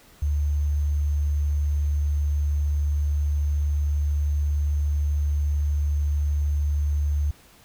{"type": "tone with sample-and-hold", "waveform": "sine", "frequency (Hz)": 73.42, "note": "D2", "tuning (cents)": 0, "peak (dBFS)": -20, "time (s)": [0.22, 7.31], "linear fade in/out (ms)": 5, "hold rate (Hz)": 6300, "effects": ["pink hiss -53 dBFS RMS until 7.64 s"]}